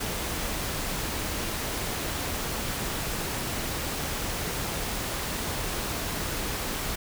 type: noise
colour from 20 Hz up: pink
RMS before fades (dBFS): -31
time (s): 0-6.96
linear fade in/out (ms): 10
effects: none